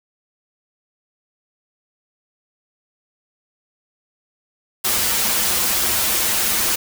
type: noise with comb filter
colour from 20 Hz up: white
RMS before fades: -19 dBFS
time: 4.84-6.76 s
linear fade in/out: 10 ms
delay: 7.1 ms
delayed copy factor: -0.95
effects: none